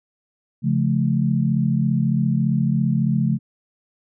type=chord; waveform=sine; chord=Db augmented; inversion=none; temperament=just; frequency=138.59 / 173.24 / 216.5 Hz; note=Db3 / F3 / A3; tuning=0 / -14 / -28 cents; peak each=-20 / -22 / -21 dBFS; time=0.62-3.39 s; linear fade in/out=50 ms; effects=none